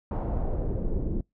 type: noise with low-pass filter sweep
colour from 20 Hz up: brown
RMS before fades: -28 dBFS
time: 0.11-1.21 s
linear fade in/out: 2 ms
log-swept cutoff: 910 to 340 Hz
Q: 1.7
effects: noise-tail reverb RT60 0.2 s tail -26 dB re dry

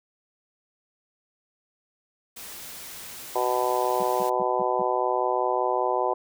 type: noise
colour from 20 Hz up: white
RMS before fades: -40 dBFS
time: 2.36-4.3 s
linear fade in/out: 10 ms
type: harmonic tone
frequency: 125.1 Hz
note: B2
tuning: 23 cents sharp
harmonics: 3 / 4 / 5 / 6 / 7 / 8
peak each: -29 / -29 / -29 / -29 / -29 / -29 dBFS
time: 3.35-6.14 s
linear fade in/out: 10 ms
type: tone bursts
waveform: triangle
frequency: 192.3 Hz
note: G3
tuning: 33 cents flat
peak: -32 dBFS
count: 5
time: 4-4.82 s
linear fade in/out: 2 ms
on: 28 ms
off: 170 ms
effects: none

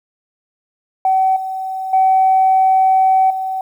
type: tone with level steps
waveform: sine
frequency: 760 Hz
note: F#5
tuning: 46 cents sharp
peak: -10 / -20 / -8 / -18 dBFS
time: 1.05-3.61 s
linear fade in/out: 2 ms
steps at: 1.36 / 1.93 / 3.3 s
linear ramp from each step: 5 ms
effects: tanh soft clip ceiling -4 dBFS + 8-bit

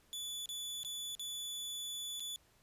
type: tone with dropouts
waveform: sawtooth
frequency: 3460 Hz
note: A7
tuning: 30 cents flat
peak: -37 dBFS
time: 0.13-2.36 s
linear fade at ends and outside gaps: 0 ms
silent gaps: 0.458-0.49 / 0.833-0.848 / 1.151-1.195 / 2.197-2.204 s
effects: pink hiss -69 dBFS RMS until 2.62 s + resampled to 32000 Hz

